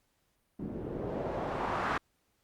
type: noise with low-pass filter sweep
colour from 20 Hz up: white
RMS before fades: -35 dBFS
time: 0.59-1.98 s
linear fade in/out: 5 ms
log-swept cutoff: 260 to 1400 Hz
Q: 1.5
effects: pink hiss -75 dBFS RMS until 2.43 s + Opus 48 kbps